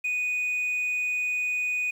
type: tone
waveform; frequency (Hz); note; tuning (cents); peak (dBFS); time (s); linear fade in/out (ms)
sine; 2480; D#7; -6; -22; 0.04-1.91; 10
effects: tanh soft clip ceiling -24 dBFS + 9-bit